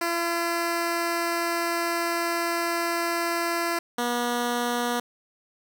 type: tone pair in turn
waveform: 10% pulse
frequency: 339.7 / 241.2 Hz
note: F4 / B3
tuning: -48 / -41 cents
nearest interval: tritone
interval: 593 cents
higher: first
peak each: -16 dBFS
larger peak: neither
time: 0.01-3.79 / 3.98-5 s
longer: first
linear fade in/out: 5 ms
effects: none